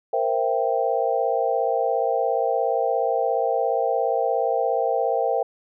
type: chord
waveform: sine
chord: C dominant seventh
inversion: third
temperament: equal with one note detuned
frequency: 466.2 / 523.3 / 669.2 / 784 Hz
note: Bb4 / C5 / E5 / G5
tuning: 0 / 0 / +26 / 0 cents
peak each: -25 dBFS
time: 0.13-5.43 s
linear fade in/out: 5 ms
effects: none